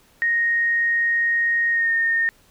sine tone with pitch glide, 1864.7 to 1834.8 Hz, A#6 to A#6, 0 to -28 cents, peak -17 dBFS, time 0.22-2.29 s, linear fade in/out 0 ms, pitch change -28 cents, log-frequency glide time 1.71-1.91 s, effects pink hiss -56 dBFS RMS until 2.5 s

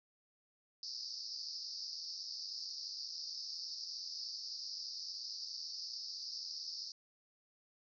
white band-pass noise, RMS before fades -45 dBFS, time 0.83-6.92 s, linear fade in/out 2 ms, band 4500 to 5400 Hz, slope 96 dB/octave, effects none

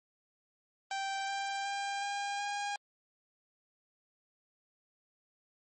sawtooth tone with pitch steps, 782 / 789.7 / 797.5 / 805.4 / 813.3 Hz, G5 / G5 / G5 / G5 / G#5, -4 / +13 / +30 / +47 / -36 cents, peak -30 dBFS, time 0.91-2.76 s, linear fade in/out 2 ms, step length 370 ms, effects MP3 32 kbps

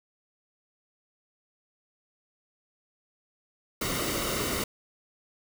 pink noise with comb filter, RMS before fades -30 dBFS, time 3.81-4.64 s, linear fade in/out 5 ms, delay 1.2 ms, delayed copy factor -0.6, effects none

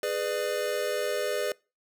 square chord, G# diminished, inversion none, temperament just, 415.3 / 498.4 / 598 Hz, G#4 / B4 / D5, 0 / +16 / +31 cents, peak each -33 / -32 / -32 dBFS, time 0.03-1.52 s, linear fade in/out 2 ms, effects noise-tail reverb RT60 0.3 s tail -24 dB re dry

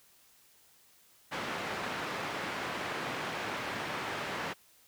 white band-pass noise, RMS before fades -37 dBFS, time 1.31-4.54 s, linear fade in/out 20 ms, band 120 to 1900 Hz, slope 12 dB/octave, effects white hiss -63 dBFS RMS until 4.87 s

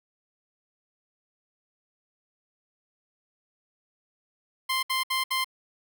15% pulse tone bursts, 1046.5 Hz, C6, in tune, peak -18 dBFS, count 4, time 4.69-5.445 s, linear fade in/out 10 ms, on 140 ms, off 65 ms, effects none

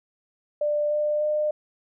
sine tone with pitch steps, 593 / 598.5 / 604.1 Hz, D5 / D5 / D5, +17 / +33 / +49 cents, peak -21 dBFS, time 0.61-1.51 s, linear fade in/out 5 ms, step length 300 ms, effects none

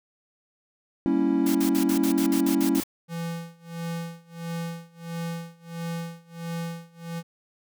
triangle chord, G diminished seventh, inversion none, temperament equal, 196 / 233.1 / 277.2 / 329.6 Hz, G3 / Bb3 / Db4 / Fb4, 0 / 0 / 0 / 0 cents, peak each -27 / -27 / -21 / -23 dBFS, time 1.06-2.8 s, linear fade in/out 0 ms
white noise bursts, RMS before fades -33 dBFS, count 10, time 1.46-2.837 s, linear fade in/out 5 ms, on 90 ms, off 53 ms
square tone with tremolo, 167.7 Hz, E3, 30 cents sharp, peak -29 dBFS, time 3.08-7.23 s, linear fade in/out 50 ms, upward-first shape sine, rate 1.5 Hz, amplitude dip 95%
effects none

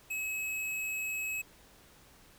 square tone, 2568 Hz, E7, 46 cents flat, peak -34 dBFS, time 0.1-1.42 s, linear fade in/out 10 ms, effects pink hiss -59 dBFS RMS until 2.38 s

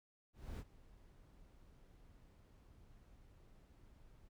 brown noise with ADSR envelope, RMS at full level -45 dBFS, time 0.33-4.29 s, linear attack 260 ms, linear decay 47 ms, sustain -18 dB, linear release 19 ms, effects none

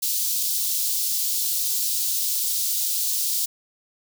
white high-pass noise, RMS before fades -24 dBFS, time 0.02-3.46 s, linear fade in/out 10 ms, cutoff 3900 Hz, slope 24 dB/octave, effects none

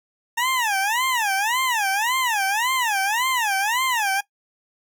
20% pulse tone with vibrato, 901 Hz, A5, 41 cents sharp, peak -15 dBFS, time 0.37-4.21 s, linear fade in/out 10 ms, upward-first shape sine, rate 1.8 Hz, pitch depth 270 cents each way, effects noise-tail reverb RT60 0.1 s tail -19 dB re dry

